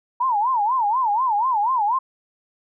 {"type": "tone with vibrato", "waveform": "sine", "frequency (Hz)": 927, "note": "A#5", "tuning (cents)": -10, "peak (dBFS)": -17, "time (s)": [0.2, 1.99], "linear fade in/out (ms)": 10, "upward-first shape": "sine", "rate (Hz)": 4.1, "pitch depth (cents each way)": 230, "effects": []}